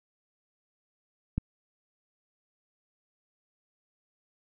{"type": "click", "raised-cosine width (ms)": 5, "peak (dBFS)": -15, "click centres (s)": 1.38, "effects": []}